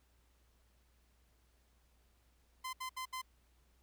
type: tone bursts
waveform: sawtooth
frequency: 1031 Hz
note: C6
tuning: 26 cents flat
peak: -36 dBFS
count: 4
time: 2.64-3.218 s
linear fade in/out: 10 ms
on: 92 ms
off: 70 ms
effects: added 60 Hz sine -69 dBFS peak until 3.82 s + pink hiss -75 dBFS RMS until 3.82 s